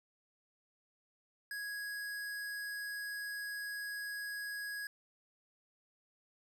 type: tone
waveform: square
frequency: 1661.2 Hz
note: G#6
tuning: in tune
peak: -40 dBFS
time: 1.51-4.87 s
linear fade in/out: 2 ms
effects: none